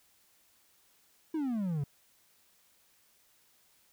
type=exponential sweep; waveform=triangle; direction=down; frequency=329.6 to 135.7 Hz; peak=-28 dBFS; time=1.34-1.84 s; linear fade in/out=5 ms; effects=white hiss -67 dBFS RMS until 3.92 s